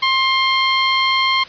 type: tone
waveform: 15% pulse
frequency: 1059 Hz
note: C6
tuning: 21 cents sharp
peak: -7 dBFS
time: 0.02-1.44 s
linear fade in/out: 10 ms
effects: white hiss -37 dBFS RMS until 1.48 s + resampled to 11025 Hz